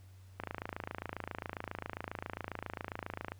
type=click train; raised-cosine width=0.5 ms; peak=-23 dBFS; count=81; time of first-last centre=0.4-3.32 s; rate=27.4 Hz; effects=added 94 Hz sine -53 dBFS peak until 3.39 s + pink hiss -67 dBFS RMS until 3.39 s